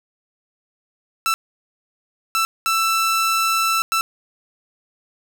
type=tone bursts at uneven times; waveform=sawtooth; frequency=1328 Hz; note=E6; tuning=12 cents sharp; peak=-13 dBFS; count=4; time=1.26-1.34 / 2.35-2.45 / 2.66-3.82 / 3.92-4.01 s; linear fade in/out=0 ms; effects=none